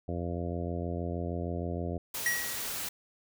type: harmonic tone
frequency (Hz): 86.4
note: F2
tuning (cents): -18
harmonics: 1 / 2 / 3 / 4 / 5 / 6 / 7 / 8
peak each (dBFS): -35 / -38 / -40 / -41 / -42 / -43 / -43 / -44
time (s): 0.08-1.98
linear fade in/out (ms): 5
type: noise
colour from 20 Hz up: white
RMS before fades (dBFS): -36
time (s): 2.14-2.89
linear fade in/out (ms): 5
type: tone with exponential decay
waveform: square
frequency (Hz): 1912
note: A#6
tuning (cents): +43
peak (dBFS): -25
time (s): 2.26-2.77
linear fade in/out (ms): 2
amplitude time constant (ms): 110
effects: none